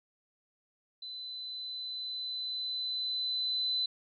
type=tone with level ramp; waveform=sine; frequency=4019 Hz; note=B7; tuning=30 cents sharp; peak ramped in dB=-40 to -28 dBFS; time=1.02-3.86 s; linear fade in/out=5 ms; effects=none